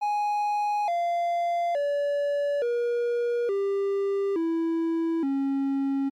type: tone with pitch steps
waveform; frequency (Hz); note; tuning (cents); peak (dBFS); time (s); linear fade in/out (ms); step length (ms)
triangle; 830.6 / 690.4 / 573.9 / 477.1 / 396.5 / 329.6 / 274; G#5 / F5 / D5 / A#4 / G4 / E4 / C#4; 0 / -20 / -40 / +40 / +20 / 0 / -20; -21; 0.01-6.1; 20; 870
effects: MP3 64 kbps